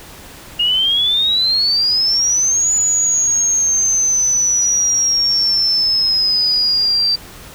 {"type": "exponential two-way sweep", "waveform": "sine", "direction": "up then down", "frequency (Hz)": [2839, 6940, 4664], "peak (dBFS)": -12, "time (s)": [0.59, 7.16], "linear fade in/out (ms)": 10, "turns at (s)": 2.73, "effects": ["pink hiss -37 dBFS RMS until 7.54 s"]}